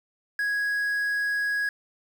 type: tone with quantisation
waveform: triangle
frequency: 1661.2 Hz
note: G#6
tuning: in tune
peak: -22 dBFS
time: 0.39-1.69 s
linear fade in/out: 2 ms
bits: 8
effects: none